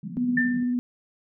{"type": "band-pass noise", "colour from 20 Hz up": "pink", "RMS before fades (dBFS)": -36, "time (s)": [0.03, 0.63], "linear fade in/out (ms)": 2, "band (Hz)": [150, 250], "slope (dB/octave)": 96}
{"type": "tone with vibrato", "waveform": "sine", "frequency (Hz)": 246.1, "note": "B3", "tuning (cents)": -6, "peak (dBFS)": -22, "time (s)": [0.17, 0.79], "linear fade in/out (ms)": 0, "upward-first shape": "sine", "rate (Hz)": 18, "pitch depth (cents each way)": 17}
{"type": "tone with exponential decay", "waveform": "sine", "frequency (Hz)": 1786, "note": "A6", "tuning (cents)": 25, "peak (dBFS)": -18, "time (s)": [0.37, 0.74], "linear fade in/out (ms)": 5, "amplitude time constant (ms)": 80}
{"effects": []}